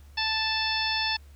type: harmonic tone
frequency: 880 Hz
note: A5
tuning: in tune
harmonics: 1 / 2 / 3 / 4 / 5 / 6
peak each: -32 / -32 / -32 / -32 / -32 / -32 dBFS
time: 0.17-1.17 s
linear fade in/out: 10 ms
effects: added 71 Hz sine -47 dBFS peak until 1.35 s + pink hiss -61 dBFS RMS until 1.35 s